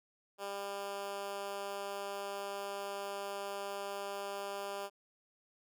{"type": "tone with high-pass filter", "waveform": "10% pulse", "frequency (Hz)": 199.5, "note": "G3", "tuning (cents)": 31, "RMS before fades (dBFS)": -41, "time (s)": [0.38, 4.9], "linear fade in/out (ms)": 50, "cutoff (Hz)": 470, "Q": 1.4, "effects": []}